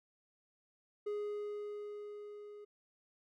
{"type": "tone with level ramp", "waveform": "triangle", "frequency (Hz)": 415.3, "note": "G#4", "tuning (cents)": 0, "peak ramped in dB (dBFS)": [-33, -47], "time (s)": [1.06, 2.65], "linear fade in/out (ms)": 10, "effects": []}